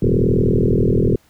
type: tone with frequency modulation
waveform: sine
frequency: 128.1 Hz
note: C3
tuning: 36 cents flat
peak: -12 dBFS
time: 0.02-1.16 s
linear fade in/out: 5 ms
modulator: 40.7 Hz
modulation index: 7.8
effects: pink hiss -56 dBFS RMS until 1.29 s